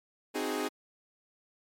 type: chord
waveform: sawtooth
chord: Ab dominant seventh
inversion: first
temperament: equal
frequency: 261.6 / 311.1 / 370 / 415.3 Hz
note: C4 / Eb4 / Gb4 / Ab4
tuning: 0 / 0 / 0 / 0 cents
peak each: -33 / -32 / -35 / -31 dBFS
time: 0.34-0.69 s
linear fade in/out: 20 ms
effects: MP3 64 kbps